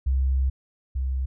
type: tone pair in turn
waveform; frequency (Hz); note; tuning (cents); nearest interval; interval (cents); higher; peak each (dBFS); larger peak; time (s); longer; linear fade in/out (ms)
sine; 66 / 65.51; C2 / C2; +16 / +3; unison; 13; first; -19 / -23; first; 0.06-0.5 / 0.95-1.26; first; 10
effects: none